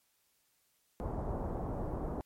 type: low-pass noise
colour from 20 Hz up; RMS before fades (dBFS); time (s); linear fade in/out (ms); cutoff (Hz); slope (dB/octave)
pink; -37; 1-2.21; 0; 920; 24
effects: white hiss -74 dBFS RMS until 2.25 s + MP3 64 kbps